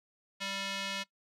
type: tone with band-pass filter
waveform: square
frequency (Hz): 196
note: G3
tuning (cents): 0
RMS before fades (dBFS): -37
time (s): 0.4-1.04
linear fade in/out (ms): 20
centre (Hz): 3200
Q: 1.3
effects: noise-tail reverb RT60 0.1 s tail -20 dB re dry